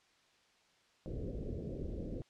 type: low-pass noise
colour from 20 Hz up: pink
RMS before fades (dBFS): -41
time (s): 1.06-2.22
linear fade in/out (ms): 0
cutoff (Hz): 540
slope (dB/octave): 48
effects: white hiss -69 dBFS RMS until 2.29 s + low-pass 5000 Hz 12 dB/octave